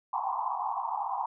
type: band-pass noise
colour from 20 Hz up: pink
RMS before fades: -32 dBFS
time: 0.13-1.26 s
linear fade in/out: 5 ms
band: 750 to 1100 Hz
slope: 96 dB/octave
effects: none